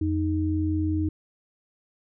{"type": "tone pair together", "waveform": "sine", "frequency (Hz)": [87.3, 311.1], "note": ["F2", "D#4"], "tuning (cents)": [0, 0], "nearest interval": "octave + minor seventh", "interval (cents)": 2200, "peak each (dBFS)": -25, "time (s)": [0.01, 1.09], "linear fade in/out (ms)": 5, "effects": []}